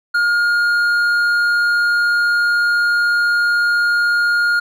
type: tone with hard clipping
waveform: sine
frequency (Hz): 1421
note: F6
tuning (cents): +30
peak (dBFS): -14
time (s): 0.14-4.6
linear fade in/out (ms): 10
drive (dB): 5
effects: none